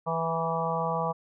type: harmonic tone with a mistuned harmonic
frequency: 164.81 Hz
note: E3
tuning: in tune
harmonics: 1 / 3 / 4 / 5 / 6 / 7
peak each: -33 / -33 / -33 / -33 / -33 / -33 dBFS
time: 0.06-1.13 s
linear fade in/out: 20 ms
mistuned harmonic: 6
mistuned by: -24 cents
effects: none